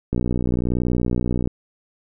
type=click train; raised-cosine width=3 ms; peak=-9 dBFS; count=83; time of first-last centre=0.13-1.474 s; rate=61 Hz; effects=none